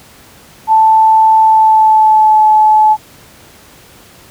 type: tone with pitch glide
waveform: sine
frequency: 880 to 860.9 Hz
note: A5 to A5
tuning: 0 to -38 cents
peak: -4 dBFS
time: 0.67-2.97 s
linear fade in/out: 50 ms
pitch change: -38 cents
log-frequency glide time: 1.42-2.45 s
effects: pink hiss -40 dBFS RMS until 4.3 s + high-pass 60 Hz 12 dB/octave